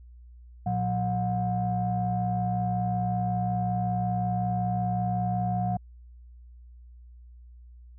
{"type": "tone cluster", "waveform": "sine", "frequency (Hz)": [115.8, 181.2, 722], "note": ["A#2", "F#3", "F#5"], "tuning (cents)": [-11, -36, -43], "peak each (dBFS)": [-28, -29, -28], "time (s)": [0.66, 5.77], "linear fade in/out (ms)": 5, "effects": ["tanh soft clip ceiling -17 dBFS", "added 60 Hz sine -46 dBFS peak until 7.98 s"]}